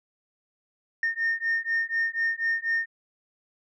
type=beating tone pair; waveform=sine; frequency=1825 / 1829.1 Hz; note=A#6 / A#6; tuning=-37 / -33 cents; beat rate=4.1 Hz; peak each=-26 dBFS; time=1.03-2.86 s; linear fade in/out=2 ms; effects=tanh soft clip ceiling -19 dBFS